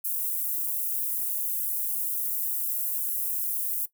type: high-pass noise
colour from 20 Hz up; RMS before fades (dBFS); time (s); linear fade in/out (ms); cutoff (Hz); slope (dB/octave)
pink; -29; 0.04-3.86; 10; 12000; 24
effects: noise-tail reverb RT60 0.1 s tail -17 dB re dry

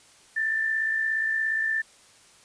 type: tone with amplitude modulation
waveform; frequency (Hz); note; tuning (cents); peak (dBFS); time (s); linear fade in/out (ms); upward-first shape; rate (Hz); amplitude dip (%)
sine; 1775; A6; +15; -21; 0.36-1.82; 10; sine; 57.1; 45
effects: white hiss -55 dBFS RMS until 2.44 s + resampled to 22050 Hz

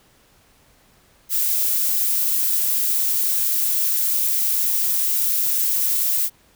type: noise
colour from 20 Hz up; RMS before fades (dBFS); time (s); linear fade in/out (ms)
violet; -20; 1.29-6.3; 50
effects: pink hiss -56 dBFS RMS until 6.55 s

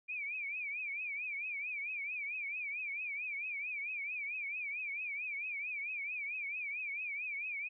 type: tone with vibrato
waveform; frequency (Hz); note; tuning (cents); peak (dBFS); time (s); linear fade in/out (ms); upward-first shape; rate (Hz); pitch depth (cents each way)
sine; 2374; D7; +18; -37; 0.08-7.69; 20; triangle; 4.5; 150
effects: none

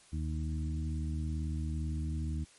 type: harmonic tone with a mistuned harmonic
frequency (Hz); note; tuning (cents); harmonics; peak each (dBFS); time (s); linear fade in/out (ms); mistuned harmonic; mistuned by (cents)
77.78; D#2; 0; 1 / 2 / 3 / 4; -33 / -39 / -43 / -45; 0.12-2.45; 20; 1; -17
effects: white hiss -60 dBFS RMS until 2.58 s + MP3 48 kbps

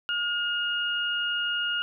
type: tone pair together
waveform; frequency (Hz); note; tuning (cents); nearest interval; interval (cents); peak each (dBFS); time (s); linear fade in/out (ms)
sine; 1426 / 2852; F6 / F7; +36 / +36; octave; 1200; -28; 0.09-1.82; 0
effects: none

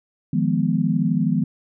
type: chord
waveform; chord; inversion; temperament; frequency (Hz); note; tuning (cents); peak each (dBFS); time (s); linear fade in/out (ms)
sine; F half-diminished seventh; third; equal; 155.56 / 174.61 / 207.7 / 246.9; Eb3 / F3 / Ab3 / Cb4; 0 / 0 / 0 / 0; -23 / -22 / -23 / -23; 0.33-1.44; 5
effects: none

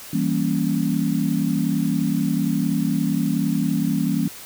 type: chord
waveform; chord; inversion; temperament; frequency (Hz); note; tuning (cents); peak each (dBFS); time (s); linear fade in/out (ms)
sine; E diminished seventh; none; equal; 164.81 / 196 / 233.1 / 277.2; E3 / G3 / Bb3 / Db4; 0 / 0 / 0 / 0; -24; 0.13-4.28; 5
effects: white hiss -39 dBFS RMS until 4.45 s

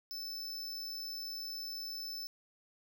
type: tone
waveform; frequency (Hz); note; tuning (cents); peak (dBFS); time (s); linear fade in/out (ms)
square; 5274; E8; 0; -40; 0.11-2.27; 0
effects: none

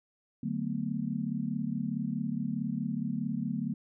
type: chord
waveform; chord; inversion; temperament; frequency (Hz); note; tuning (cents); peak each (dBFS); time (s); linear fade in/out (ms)
sine; B minor seventh; first; just; 148.16 / 185.21 / 222.2 / 246.9; D3 / F#3 / A3 / B3; +16 / +2 / +17 / 0; -37 / -36 / -34 / -36; 0.43-3.74; 5
effects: none

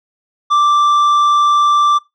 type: tone with tanh clipping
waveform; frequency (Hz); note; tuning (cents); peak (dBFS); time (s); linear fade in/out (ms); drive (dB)
sine; 1174.7; D6; 0; -10; 0.5-1.99; 20; 7
effects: noise-tail reverb RT60 0.2 s tail -22 dB re dry

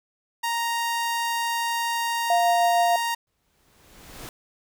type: tone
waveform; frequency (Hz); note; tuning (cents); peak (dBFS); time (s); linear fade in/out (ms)
sawtooth; 932.3; A#5; 0; -20; 0.43-3.15; 10
type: tone with tremolo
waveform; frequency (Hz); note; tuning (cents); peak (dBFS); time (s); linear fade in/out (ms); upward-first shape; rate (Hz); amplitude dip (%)
sine; 698.5; F5; 0; -17; 2.3-2.96; 2; triangle; 6.5; 25
type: noise with exponential growth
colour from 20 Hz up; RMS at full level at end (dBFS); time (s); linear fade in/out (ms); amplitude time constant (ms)
pink; -37; 3.27-4.29; 1; 220
effects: none

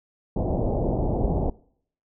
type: low-pass noise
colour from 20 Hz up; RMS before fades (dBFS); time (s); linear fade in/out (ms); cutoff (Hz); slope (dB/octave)
pink; -24; 0.36-1.5; 5; 790; 48
effects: noise-tail reverb RT60 0.6 s tail -22 dB re dry

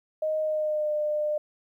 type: tone with pitch glide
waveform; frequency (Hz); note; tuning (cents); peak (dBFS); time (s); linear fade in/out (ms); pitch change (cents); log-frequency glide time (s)
sine; 622.3 to 601.8; D#5 to D5; 0 to +42; -24; 0.22-1.38; 5; -58; 0.4-0.93
effects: 11-bit

